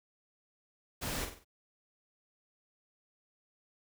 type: noise with echo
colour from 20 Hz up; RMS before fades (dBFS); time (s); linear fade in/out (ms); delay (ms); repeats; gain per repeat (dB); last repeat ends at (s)
pink; -37; 1.01-1.26; 20; 47; 4; -7; 1.448
effects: none